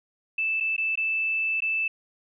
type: tone with dropouts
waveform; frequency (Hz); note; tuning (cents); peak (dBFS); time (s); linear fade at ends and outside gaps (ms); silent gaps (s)
sine; 2637; E7; 0; -23; 0.38-1.88; 5; 0.602-0.606 / 0.765-0.779 / 0.956-0.974 / 1.605-1.62
effects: none